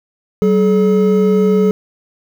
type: tone pair together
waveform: triangle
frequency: 190.8 / 427.6 Hz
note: G3 / A4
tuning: -47 / -49 cents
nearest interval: octave + major second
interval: 1398 cents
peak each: -10 dBFS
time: 0.42-1.71 s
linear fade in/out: 0 ms
effects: 7-bit